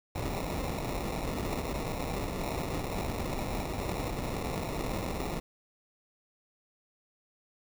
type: noise with sample-and-hold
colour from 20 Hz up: pink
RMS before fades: -34 dBFS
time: 0.15-5.4 s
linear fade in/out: 10 ms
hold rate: 1575 Hz
effects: none